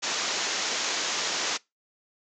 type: low-pass noise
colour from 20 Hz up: white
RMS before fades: -29 dBFS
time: 0.02-1.58 s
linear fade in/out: 20 ms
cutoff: 7100 Hz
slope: 96 dB/octave
effects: noise-tail reverb RT60 0.2 s tail -23 dB re dry + high-pass 300 Hz 12 dB/octave